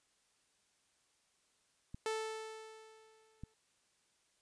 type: clicks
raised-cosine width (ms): 5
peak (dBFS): -33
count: 2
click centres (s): 1.945 / 3.436
type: tone with exponential decay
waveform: sawtooth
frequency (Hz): 439.7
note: A4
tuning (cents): -1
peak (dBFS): -30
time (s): 2.06-3.54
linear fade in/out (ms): 1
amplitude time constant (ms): 320
effects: white hiss -75 dBFS RMS until 4.41 s + resampled to 22050 Hz